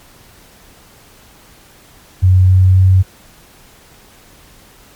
sine tone with pitch steps, 92.5 / 93.14 / 93.79 Hz, F#2 / F#2 / F#2, 0 / +12 / +24 cents, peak -5 dBFS, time 2.22-3.03 s, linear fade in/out 20 ms, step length 270 ms, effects pink hiss -44 dBFS RMS until 4.95 s + MP3 96 kbps

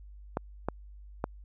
clicks, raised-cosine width 1 ms, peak -15 dBFS, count 3, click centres 0.371 / 0.686 / 1.241 s, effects added 50 Hz sine -46 dBFS peak until 1.44 s

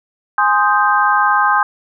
sine chord, Ab major seventh, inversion none, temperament equal, 830.6 / 1046.5 / 1244.5 / 1568 Hz, Ab5 / C6 / Eb6 / G6, 0 / 0 / 0 / 0 cents, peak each -16 dBFS, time 0.38-1.63 s, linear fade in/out 2 ms, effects none

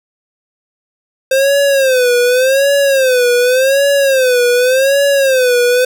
square tone with vibrato, 523.3 Hz, C5, in tune, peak -9 dBFS, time 1.31-5.85 s, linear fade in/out 5 ms, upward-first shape sine, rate 0.87 Hz, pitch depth 130 cents each way, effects none

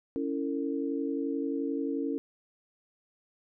sine tone cluster, 278.9 / 330.3 / 453.9 Hz, C#4 / E4 / A#4, +11 / +4 / -46 cents, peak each -31 / -35 / -35 dBFS, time 0.16-2.18 s, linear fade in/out 0 ms, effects none

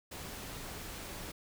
pink noise, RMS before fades -44 dBFS, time 0.11-1.32 s, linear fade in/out 10 ms, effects none

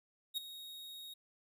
45% pulse tone with ADSR envelope, 3757 Hz, A#7, 13 cents sharp, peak -33 dBFS, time 0.34-1.14 s, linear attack 34 ms, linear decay 11 ms, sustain -14 dB, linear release 9 ms, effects none

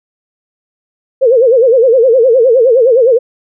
sine tone with vibrato, 489.7 Hz, B4, 15 cents flat, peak -4 dBFS, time 1.21-3.19 s, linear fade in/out 20 ms, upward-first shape sine, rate 9.7 Hz, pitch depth 170 cents each way, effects none

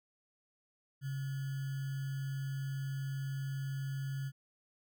sine tone with sample-and-hold, 136.3 Hz, C#3, 29 cents flat, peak -35 dBFS, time 1.01-4.32 s, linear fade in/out 50 ms, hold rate 1575 Hz, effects none

